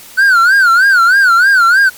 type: tone with vibrato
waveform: triangle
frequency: 1480 Hz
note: F#6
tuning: in tune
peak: -3 dBFS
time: 0.17-1.9 s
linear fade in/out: 20 ms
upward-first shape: sine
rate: 3.2 Hz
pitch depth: 160 cents each way
effects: white hiss -35 dBFS RMS until 1.97 s + MP3 96 kbps